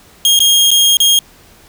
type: tone with dropouts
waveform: sawtooth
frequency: 3245 Hz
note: G#7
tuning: 41 cents flat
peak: -4 dBFS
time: 0.25-1.19 s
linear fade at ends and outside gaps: 1 ms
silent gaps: 0.391-0.403 / 0.706-0.714 / 0.97-1.002 s
effects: pink hiss -44 dBFS RMS until 1.68 s